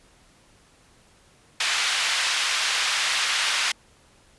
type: band-pass noise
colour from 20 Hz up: white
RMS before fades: -24 dBFS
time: 1.6-3.72 s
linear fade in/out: 5 ms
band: 1300 to 3900 Hz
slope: 12 dB/octave
effects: pink hiss -57 dBFS RMS until 4.38 s + resampled to 24000 Hz